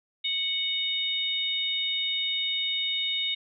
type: harmonic tone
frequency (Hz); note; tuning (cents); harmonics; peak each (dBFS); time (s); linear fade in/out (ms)
740; F#5; 0; 3 / 4 / 5; -34 / -33 / -27; 0.24-3.35; 10
effects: none